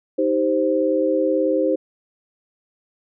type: chord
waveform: sine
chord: C minor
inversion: first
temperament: just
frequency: 314 / 392.4 / 523.3 Hz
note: Eb4 / G4 / C5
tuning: +16 / +2 / 0 cents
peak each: -21 / -23 / -19 dBFS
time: 0.18-1.76 s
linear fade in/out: 10 ms
effects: none